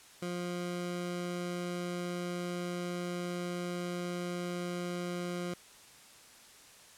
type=tone; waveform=20% pulse; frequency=176.5 Hz; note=F3; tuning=19 cents sharp; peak=-30 dBFS; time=0.22-5.54 s; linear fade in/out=5 ms; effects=white hiss -56 dBFS RMS until 6.97 s + low-pass 10000 Hz 12 dB/octave